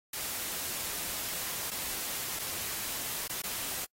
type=noise with dropouts; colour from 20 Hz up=white; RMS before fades=-36 dBFS; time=0.13-3.85 s; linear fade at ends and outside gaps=5 ms; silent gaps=1.705-1.715 / 2.391-2.395 / 3.276-3.294 / 3.42-3.436 s; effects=noise-tail reverb RT60 0.1 s tail -26 dB re dry + AAC 48 kbps